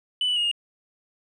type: tone with pitch steps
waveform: sine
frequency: 2989 / 2965 / 2866 / 2842 Hz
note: F#7 / F#7 / F7 / F7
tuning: +17 / +3 / +44 / +30 cents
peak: -19 dBFS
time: 0.21-0.514 s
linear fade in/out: 2 ms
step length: 76 ms
effects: tanh soft clip ceiling -19 dBFS